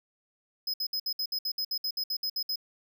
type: tone bursts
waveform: square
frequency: 5070 Hz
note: D#8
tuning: 32 cents sharp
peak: -29 dBFS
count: 15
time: 0.67-2.558 s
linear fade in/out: 5 ms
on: 68 ms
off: 62 ms
effects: none